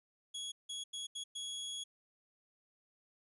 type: tone bursts at uneven times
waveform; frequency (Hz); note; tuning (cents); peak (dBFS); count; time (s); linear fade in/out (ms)
sawtooth; 3340; G#7; +9; -37; 5; 0.34-0.52 / 0.69-0.84 / 0.93-1.07 / 1.15-1.24 / 1.35-1.84; 10
effects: resampled to 24000 Hz